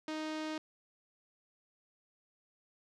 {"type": "tone with low-pass filter", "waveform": "sawtooth", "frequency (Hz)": 311.1, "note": "D#4", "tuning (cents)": 0, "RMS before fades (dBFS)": -39, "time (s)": [0.08, 0.58], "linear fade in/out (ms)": 2, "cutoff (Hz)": 5000, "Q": 1.1, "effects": []}